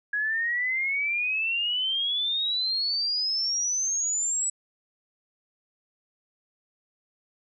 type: exponential sweep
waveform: sine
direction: up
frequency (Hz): 1661.2 to 7902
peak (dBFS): -24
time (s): 0.13-4.5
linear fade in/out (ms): 5
effects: none